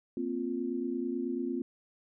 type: chord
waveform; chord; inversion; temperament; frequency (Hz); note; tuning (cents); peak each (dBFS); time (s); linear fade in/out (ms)
sine; Bb suspended second; none; just; 233.1 / 262.2 / 349.6; Bb3 / C4 / F4; 0 / +4 / +2; -37 / -34 / -35; 0.17-1.62; 2
effects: none